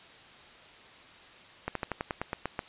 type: slowing click train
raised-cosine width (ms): 0.5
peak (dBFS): -16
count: 10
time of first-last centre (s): 1.68-2.592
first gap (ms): 73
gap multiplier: 1.08
effects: white hiss -52 dBFS RMS until 2.68 s + resampled to 8000 Hz